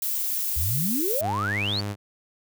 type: noise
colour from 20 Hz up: violet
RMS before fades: -27 dBFS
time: 0.02-1.21 s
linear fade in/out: 2 ms
type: exponential sweep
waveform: sine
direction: up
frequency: 68 to 4699 Hz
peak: -25 dBFS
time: 0.56-1.81 s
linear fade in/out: 10 ms
type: tone with vibrato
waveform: sawtooth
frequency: 101.8 Hz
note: G#2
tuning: 34 cents flat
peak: -24 dBFS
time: 1.2-1.96 s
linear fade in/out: 50 ms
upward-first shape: triangle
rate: 6.3 Hz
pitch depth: 17 cents each way
effects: none